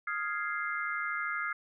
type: chord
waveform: sine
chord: F minor seventh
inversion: third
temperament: equal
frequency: 1244.5 / 1396.9 / 1661.2 / 2093 Hz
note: Eb6 / F6 / Ab6 / C7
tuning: 0 / 0 / 0 / 0 cents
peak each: -37 / -36 / -38 / -37 dBFS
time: 0.07-1.53 s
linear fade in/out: 5 ms
effects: none